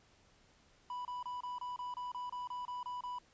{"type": "tone bursts", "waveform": "triangle", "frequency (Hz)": 987.8, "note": "B5", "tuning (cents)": 0, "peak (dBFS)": -37, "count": 13, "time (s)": [0.9, 3.186], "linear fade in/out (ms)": 2, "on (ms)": 150, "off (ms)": 28, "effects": ["pink hiss -67 dBFS RMS until 3.33 s", "resampled to 16000 Hz"]}